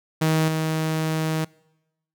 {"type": "tone with level steps", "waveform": "sawtooth", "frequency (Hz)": 158.4, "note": "D#3", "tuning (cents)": 31, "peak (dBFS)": [-14, -18], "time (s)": [0.21, 1.45], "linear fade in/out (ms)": 10, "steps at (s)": 0.48, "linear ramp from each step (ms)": 5, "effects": ["noise-tail reverb RT60 0.9 s tail -24 dB re dry"]}